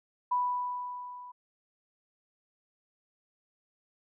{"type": "tone with level ramp", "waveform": "sine", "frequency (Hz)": 987.8, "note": "B5", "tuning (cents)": 0, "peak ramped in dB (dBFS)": [-24, -44], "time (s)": [0.31, 1.32], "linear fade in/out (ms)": 10, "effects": []}